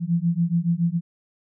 sine beating tone pair, 166.6 / 173.7 Hz, E3 / F3, +19 / -9 cents, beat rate 7.1 Hz, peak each -22 dBFS, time 0-1.01 s, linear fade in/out 50 ms, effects none

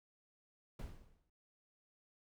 brown noise with exponential decay, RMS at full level -42 dBFS, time 0.79-1.3 s, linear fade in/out 5 ms, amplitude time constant 110 ms, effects none

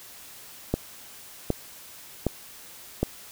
click train, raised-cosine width 2 ms, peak -9 dBFS, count 4, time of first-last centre 0.74-3.03 s, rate 1.31 Hz, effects white hiss -46 dBFS RMS until 3.31 s

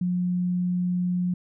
sine tone, 179.1 Hz, F3, 44 cents sharp, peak -22 dBFS, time 0.01-1.34 s, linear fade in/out 5 ms, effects none

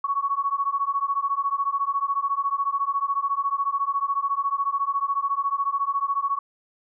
sine beating tone pair, 1108.7 / 1122.7 Hz, C#6 / C#6, 0 / +22 cents, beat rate 14 Hz, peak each -25 dBFS, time 0.04-6.39 s, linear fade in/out 5 ms, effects none

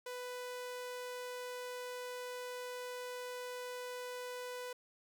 sawtooth tone, 496.4 Hz, B4, 9 cents sharp, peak -38 dBFS, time 0.06-4.73 s, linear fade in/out 5 ms, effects none

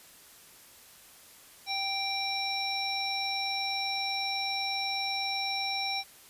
harmonic tone, 784 Hz, G5, in tune, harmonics 1 / 3 / 5 / 7, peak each -35 / -35 / -35 / -35 dBFS, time 1.66-6.04 s, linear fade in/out 50 ms, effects white hiss -54 dBFS RMS until 6.29 s + resampled to 32000 Hz

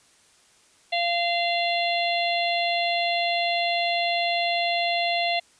harmonic tone, 690 Hz, F5, 21 cents flat, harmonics 1 / 3 / 4 / 5 / 6, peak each -24 / -29 / -30 / -31 / -32 dBFS, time 0.92-5.4 s, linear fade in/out 10 ms, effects white hiss -58 dBFS RMS until 5.59 s + resampled to 22050 Hz

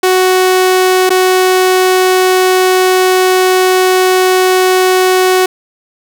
sawtooth tone with dropouts, 370.9 Hz, F#4, 4 cents sharp, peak -3 dBFS, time 0.03-5.46 s, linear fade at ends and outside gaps 5 ms, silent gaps 1.094-1.103 s, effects none

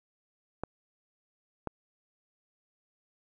clicks, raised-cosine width 1 ms, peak -19 dBFS, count 2, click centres 0.636 / 1.673 s, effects none

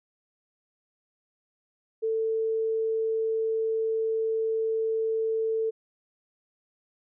sine tone, 445 Hz, A4, 20 cents sharp, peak -24 dBFS, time 2.02-5.71 s, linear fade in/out 20 ms, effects none

